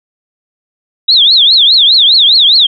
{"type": "tone with vibrato", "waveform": "sine", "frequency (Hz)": 3729, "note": "A#7", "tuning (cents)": 0, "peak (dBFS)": -3, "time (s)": [1.08, 2.67], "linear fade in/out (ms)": 10, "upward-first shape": "triangle", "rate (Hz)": 4.9, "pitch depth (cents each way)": 290, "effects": []}